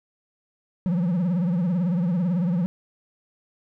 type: tone with vibrato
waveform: triangle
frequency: 176.2 Hz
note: F3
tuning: 16 cents sharp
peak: -18 dBFS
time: 0.86-2.66 s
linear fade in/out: 0 ms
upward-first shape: triangle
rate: 18 Hz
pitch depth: 170 cents each way
effects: none